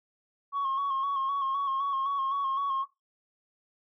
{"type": "tone with vibrato", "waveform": "sine", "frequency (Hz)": 1097, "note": "C#6", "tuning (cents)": -18, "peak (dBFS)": -25, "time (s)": [0.52, 2.86], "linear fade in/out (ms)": 50, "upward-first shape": "square", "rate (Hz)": 3.9, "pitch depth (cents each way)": 36, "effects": ["noise-tail reverb RT60 0.2 s tail -18 dB re dry", "tanh soft clip ceiling -24 dBFS"]}